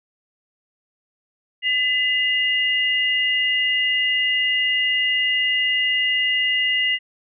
sine tone pair together, 2012 / 2836 Hz, B6 / F7, +32 / +26 cents, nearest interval tritone, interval 594 cents, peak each -20 dBFS, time 1.62-6.99 s, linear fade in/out 50 ms, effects none

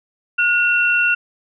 sine tone pair together, 1441.9 / 2722 Hz, F#6 / F7, -45 / -45 cents, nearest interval major seventh, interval 1100 cents, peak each -16 dBFS, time 0.38-1.15 s, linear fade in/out 10 ms, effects none

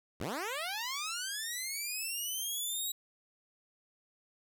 10% pulse linear sweep, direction up, 64.2 to 3862 Hz, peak -27 dBFS, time 0.2-2.92 s, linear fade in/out 5 ms, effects none

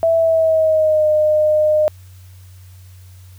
sine tone with pitch glide, 659.3 to 611.6 Hz, E5 to D#5, 0 to -30 cents, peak -11 dBFS, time 0.03-1.88 s, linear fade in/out 0 ms, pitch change -130 cents, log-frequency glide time 0.17-1.07 s, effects added 92 Hz sine -38 dBFS peak until 3.38 s + white hiss -52 dBFS RMS until 3.38 s

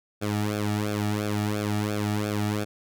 sawtooth tone with flanger, 104.6 Hz, G#2, 13 cents sharp, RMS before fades -27 dBFS, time 0.21-2.65 s, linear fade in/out 20 ms, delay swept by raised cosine 1 to 1.99 ms, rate 2.9 Hz, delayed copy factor -1, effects none

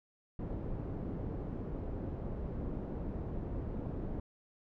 pink low-pass noise, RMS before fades -39 dBFS, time 0.39-4.2 s, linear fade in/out 2 ms, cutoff 460 Hz, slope 12 dB/octave, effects none

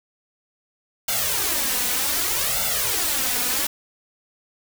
white noise with flanger, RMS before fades -23 dBFS, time 1.08-3.67 s, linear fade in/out 5 ms, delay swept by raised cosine 1.4 to 4.1 ms, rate 0.65 Hz, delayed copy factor +0.95, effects none

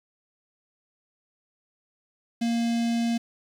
square tone with notch filter, 233.1 Hz, A#3, in tune, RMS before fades -25 dBFS, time 2.41-3.18 s, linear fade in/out 10 ms, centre 1200 Hz, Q 0.73, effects low-pass 7000 Hz 12 dB/octave + 9-bit

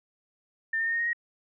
sine tone with pitch steps, 1800 / 1816.7 / 1833.6 / 1850.6 / 1867.8 / 1885.1 Hz, A6 / A#6 / A#6 / A#6 / A#6 / A#6, +39 / -45 / -29 / -13 / +3 / +19 cents, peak -25 dBFS, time 0.73-1.132 s, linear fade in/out 5 ms, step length 67 ms, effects none

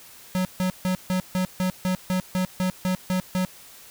square tone bursts, 184.6 Hz, F#3, 4 cents flat, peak -22 dBFS, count 13, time 0.35-3.45 s, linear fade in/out 0 ms, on 100 ms, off 150 ms, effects white hiss -47 dBFS RMS until 3.9 s

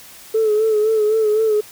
sine tone with vibrato, 432.8 Hz, A4, 29 cents flat, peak -12 dBFS, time 0.34-1.61 s, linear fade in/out 10 ms, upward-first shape sine, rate 3.9 Hz, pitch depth 50 cents each way, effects tanh soft clip ceiling -9 dBFS + white hiss -41 dBFS RMS until 1.71 s

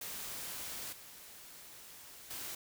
white noise with level steps, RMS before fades -43 / -53 / -43 dBFS, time 0.01-2.55 s, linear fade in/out 5 ms, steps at 0.92 / 2.3 s, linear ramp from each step 10 ms, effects none

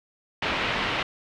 white low-pass noise, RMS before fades -27 dBFS, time 0.42-1.03 s, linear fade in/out 5 ms, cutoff 3100 Hz, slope 24 dB/octave, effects none

